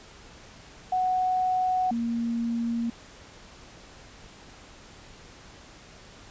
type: tone pair in turn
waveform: sine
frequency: 740 / 233.1 Hz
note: F#5 / A#3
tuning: 0 / 0 cents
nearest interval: octave + minor sixth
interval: 2000 cents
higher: first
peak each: -22 / -25 dBFS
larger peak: first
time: 0.92-1.91 / 1.91-2.9 s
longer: neither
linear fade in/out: 5 ms
effects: pink hiss -49 dBFS RMS until 6.3 s + resampled to 16000 Hz